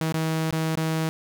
sawtooth tone with dropouts, 160 Hz, D#3, 49 cents sharp, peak -19 dBFS, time 0.01-1.09 s, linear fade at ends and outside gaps 0 ms, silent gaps 0.124-0.142 / 0.507-0.526 / 0.755-0.773 s, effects none

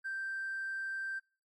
sine tone with hard clipping, 1568 Hz, G6, in tune, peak -36 dBFS, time 0.04-1.2 s, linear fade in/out 20 ms, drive 1 dB, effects noise-tail reverb RT60 0.4 s tail -26 dB re dry + AAC 48 kbps

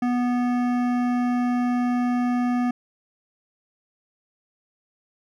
sine tone with hard clipping, 245.3 Hz, B3, 12 cents flat, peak -22 dBFS, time 0.02-2.71 s, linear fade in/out 5 ms, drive 14 dB, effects none

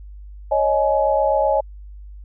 sine chord, C# suspended second, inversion none, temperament equal with one note detuned, 554.4 / 622.3 / 844.6 Hz, C#5 / D#5 / G#5, 0 / 0 / +29 cents, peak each -19 / -19 / -20 dBFS, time 0.51-1.61 s, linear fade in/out 10 ms, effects added 50 Hz sine -35 dBFS peak until 2.24 s

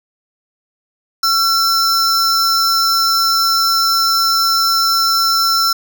square tone pair together, 1352 / 5327 Hz, E6 / E8, +43 / +17 cents, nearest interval 2 octaves, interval 2374 cents, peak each -15 dBFS, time 1.23-5.73 s, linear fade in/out 5 ms, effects none

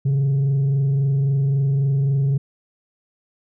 sine tone with frequency modulation, 137.7 Hz, C#3, 11 cents flat, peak -13 dBFS, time 0.05-2.38 s, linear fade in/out 10 ms, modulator 23.7 Hz, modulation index 0.22, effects tanh soft clip ceiling -15 dBFS

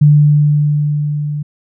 sine tone with level ramp, 148 Hz, D3, 14 cents sharp, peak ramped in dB -3 to -17 dBFS, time 0.01-1.43 s, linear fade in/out 10 ms, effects none

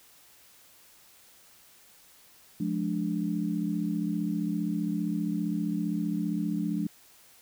sine chord, D diminished, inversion first, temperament just, 176.2 / 211.4 / 293.7 Hz, F3 / Ab3 / D4, +16 / +31 / 0 cents, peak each -31 / -31 / -32 dBFS, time 2.6-6.87 s, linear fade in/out 5 ms, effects white hiss -57 dBFS RMS until 7.41 s

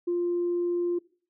sine tone, 349.2 Hz, F4, in tune, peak -23 dBFS, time 0.07-0.99 s, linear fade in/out 10 ms, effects noise-tail reverb RT60 0.5 s tail -23 dB re dry + tanh soft clip ceiling -20 dBFS

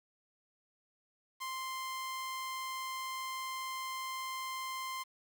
sawtooth tone, 1046.5 Hz, C6, in tune, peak -34 dBFS, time 1.4-5.04 s, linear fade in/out 20 ms, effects 10-bit

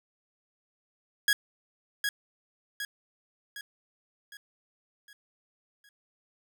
sawtooth tone with echo, 1657 Hz, G#6, 4 cents flat, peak -17 dBFS, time 1.28-1.33 s, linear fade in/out 2 ms, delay 760 ms, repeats 6, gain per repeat -6 dB, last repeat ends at 5.89 s, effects none

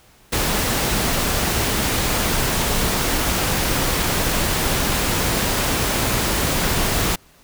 pink noise, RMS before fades -20 dBFS, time 0.32-7.16 s, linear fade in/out 10 ms, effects pink hiss -52 dBFS RMS until 7.43 s

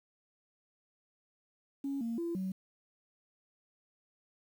sine tone with pitch steps, 276.9 / 230.9 / 339.6 / 188.6 Hz, C#4 / A#3 / F4 / F#3, -2 / -16 / -48 / +33 cents, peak -32 dBFS, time 1.84-2.52 s, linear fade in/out 5 ms, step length 170 ms, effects tanh soft clip ceiling -29 dBFS + 10-bit

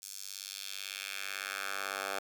10% pulse tone with high-pass filter sweep, 98 Hz, G2, in tune, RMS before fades -40 dBFS, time 0.02-2.19 s, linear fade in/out 5 ms, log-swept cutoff 6700 to 820 Hz, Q 1.4, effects none

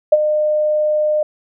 sine tone with ADSR envelope, 607 Hz, D#5, 43 cents flat, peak -3 dBFS, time 0.12-1.23 s, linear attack 8 ms, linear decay 34 ms, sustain -10 dB, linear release 4 ms, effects none

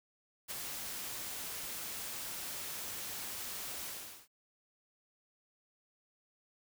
white noise with ADSR envelope, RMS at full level -38 dBFS, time 0.48-4.28 s, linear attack 33 ms, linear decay 3 ms, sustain -4 dB, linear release 420 ms, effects none

